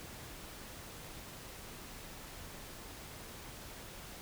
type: silence
effects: pink hiss -49 dBFS RMS until 4.21 s